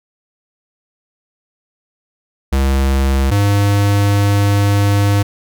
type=tone pair in turn; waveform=square; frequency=67.5 / 101.14 Hz; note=C#2 / G#2; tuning=-45 / -45 cents; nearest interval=perfect fifth; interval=700 cents; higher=second; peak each=-12 / -11 dBFS; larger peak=second; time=2.52-3.31 / 3.31-5.23 s; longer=second; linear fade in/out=10 ms; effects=none